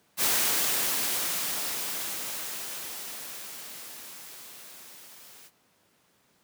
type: noise with level ramp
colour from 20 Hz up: white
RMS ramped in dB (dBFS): -24 to -51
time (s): 0.17-5.51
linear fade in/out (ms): 50
effects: pink hiss -66 dBFS RMS until 6.43 s + high-pass 150 Hz 12 dB/octave